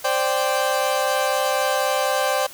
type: chord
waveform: 30% pulse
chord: C suspended second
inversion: none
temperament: equal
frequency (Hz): 523.3 / 587.3 / 784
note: C5 / D5 / G5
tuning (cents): 0 / 0 / 0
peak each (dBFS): -21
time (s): 0.04-2.47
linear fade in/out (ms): 10
effects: white hiss -41 dBFS RMS until 2.53 s